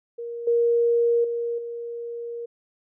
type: tone with level steps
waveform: sine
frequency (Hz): 470.2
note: A#4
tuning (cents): +15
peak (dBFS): -30 / -17 / -24 / -30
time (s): 0.18-2.46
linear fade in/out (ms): 10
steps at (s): 0.47 / 1.24 / 1.58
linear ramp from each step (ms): 5
effects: none

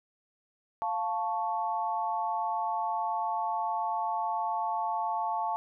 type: chord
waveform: sine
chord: F augmented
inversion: none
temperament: equal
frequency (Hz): 698.5 / 880 / 1108.7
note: F5 / A5 / C#6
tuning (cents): 0 / 0 / 0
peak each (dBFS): -34 / -30 / -36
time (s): 0.82-5.56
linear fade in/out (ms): 0
effects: none

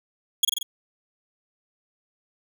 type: tone with echo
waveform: sawtooth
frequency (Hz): 3322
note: G#7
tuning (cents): 0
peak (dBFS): -12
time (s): 0.43-0.45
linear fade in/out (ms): 5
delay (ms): 45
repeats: 4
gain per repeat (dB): -3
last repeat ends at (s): 0.63
effects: none

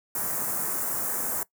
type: band-stop noise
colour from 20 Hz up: white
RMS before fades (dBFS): -29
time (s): 0.15-1.43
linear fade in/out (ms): 2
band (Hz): 1600 to 7400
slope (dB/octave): 24
effects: noise-tail reverb RT60 0.1 s tail -20 dB re dry + high-pass 100 Hz 12 dB/octave

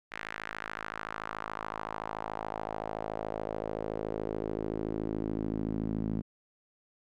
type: tone with band-pass filter sweep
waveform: sawtooth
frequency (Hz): 53.7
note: A1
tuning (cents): -41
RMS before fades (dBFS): -36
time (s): 0.11-6.22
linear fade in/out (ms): 20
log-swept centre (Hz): 1900 to 220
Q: 2.2
effects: none

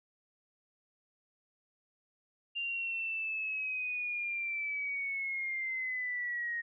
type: linear sweep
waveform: sine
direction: down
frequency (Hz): 2794 to 1864.7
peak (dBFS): -33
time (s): 2.55-6.62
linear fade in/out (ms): 20
effects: none

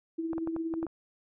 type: tone with tremolo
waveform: sine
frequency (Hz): 327.2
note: E4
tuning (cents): -13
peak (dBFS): -28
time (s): 0.18-0.86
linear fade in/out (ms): 10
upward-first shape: triangle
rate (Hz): 17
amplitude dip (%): 55
type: clicks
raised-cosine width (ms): 1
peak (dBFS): -25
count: 7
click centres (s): 0.332 / 0.381 / 0.474 / 0.564 / 0.739 / 0.829 / 0.867
effects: none

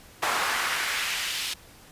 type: noise with high-pass filter sweep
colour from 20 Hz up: brown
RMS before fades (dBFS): -28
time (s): 0.22-1.54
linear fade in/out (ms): 10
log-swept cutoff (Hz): 990 to 3300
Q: 1.3
effects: pink hiss -51 dBFS RMS until 1.91 s + resampled to 32000 Hz

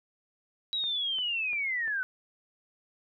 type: linear sweep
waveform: sine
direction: down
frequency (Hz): 3891 to 1480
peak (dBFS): -28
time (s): 0.73-2.03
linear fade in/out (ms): 0
type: click train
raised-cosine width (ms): 0.5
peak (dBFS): -33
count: 4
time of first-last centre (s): 0.84-1.878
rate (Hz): 2.89
effects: none

